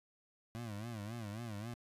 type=tone with vibrato; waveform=25% pulse; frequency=110 Hz; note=A2; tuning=in tune; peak=-38 dBFS; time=0.55-1.74 s; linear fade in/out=0 ms; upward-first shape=sine; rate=3.7 Hz; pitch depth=150 cents each way; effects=resampled to 32000 Hz